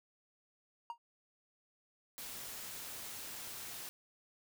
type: tone with exponential decay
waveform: triangle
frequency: 938 Hz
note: A#5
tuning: 11 cents sharp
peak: -34 dBFS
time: 0.9-0.98 s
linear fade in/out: 1 ms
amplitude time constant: 17 ms
type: noise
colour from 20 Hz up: white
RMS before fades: -46 dBFS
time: 2.18-3.89 s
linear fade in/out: 0 ms
effects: none